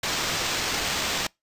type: noise with sample-and-hold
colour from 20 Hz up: blue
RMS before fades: -27 dBFS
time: 0.03-1.27 s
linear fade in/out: 5 ms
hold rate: 11025 Hz
effects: noise-tail reverb RT60 0.2 s tail -26 dB re dry + resampled to 32000 Hz